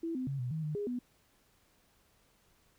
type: tone with pitch steps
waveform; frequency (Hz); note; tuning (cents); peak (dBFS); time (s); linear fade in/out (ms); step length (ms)
sine; 331.1 / 256.8 / 137.7 / 124 / 158.3 / 151.9 / 410.5 / 246.2; E4 / C4 / C#3 / B2 / D#3 / D#3 / G#4 / B3; +8 / -32 / -11 / +7 / +30 / -41 / -20 / -5; -33; 0.03-0.99; 5; 120
effects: pink hiss -69 dBFS RMS until 2.78 s